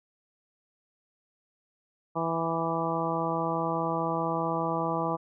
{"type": "harmonic tone with a mistuned harmonic", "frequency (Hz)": 164.8, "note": "E3", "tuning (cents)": 0, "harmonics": [1, 2, 3, 4, 5, 6, 7], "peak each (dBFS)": [-34, -34, -34, -34, -34, -34, -34], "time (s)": [2.15, 5.17], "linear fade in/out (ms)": 20, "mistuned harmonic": 7, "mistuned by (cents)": 17, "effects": []}